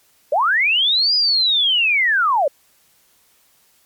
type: linear two-way sweep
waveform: sine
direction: up then down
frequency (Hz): 522 to 4980 to 522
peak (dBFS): -13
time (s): 0.32-2.48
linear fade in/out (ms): 5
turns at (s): 1.15
effects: white hiss -57 dBFS RMS until 3.85 s + MP3 96 kbps